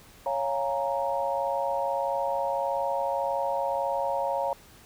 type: chord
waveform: sine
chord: Bb minor seventh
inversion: first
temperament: equal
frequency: 554.4 / 698.5 / 830.6 / 932.3 Hz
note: Db5 / F5 / Ab5 / Bb5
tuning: 0 / 0 / 0 / 0 cents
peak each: -29 / -32 / -34 / -30 dBFS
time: 0.26-4.53 s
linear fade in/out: 2 ms
effects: pink hiss -53 dBFS RMS until 4.85 s